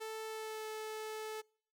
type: tone with pitch glide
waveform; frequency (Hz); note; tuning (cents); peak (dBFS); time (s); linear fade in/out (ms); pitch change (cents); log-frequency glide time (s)
sawtooth; 440 to 434.4; A4 to A4; 0 to -22; -37; 0-1.42; 20; -22; 0.26-0.67
effects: noise-tail reverb RT60 0.6 s tail -26 dB re dry